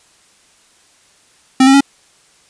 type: tone with pitch steps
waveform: square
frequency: 262.1 / 270.1 / 277.7 Hz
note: C4 / C#4 / C#4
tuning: +3 / -45 / +3 cents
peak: -6 dBFS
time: 1.6-1.807 s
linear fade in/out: 5 ms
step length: 69 ms
effects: white hiss -51 dBFS RMS until 2.49 s + resampled to 22050 Hz